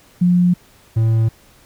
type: tone pair in turn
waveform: sine / triangle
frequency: 177.7 / 112.33 Hz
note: F3 / A2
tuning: +30 / +36 cents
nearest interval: minor sixth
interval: 794 cents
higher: first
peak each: -10 dBFS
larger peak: neither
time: 0.21-0.54 / 0.96-1.29 s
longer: neither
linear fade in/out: 10 ms
effects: pink hiss -50 dBFS RMS until 1.65 s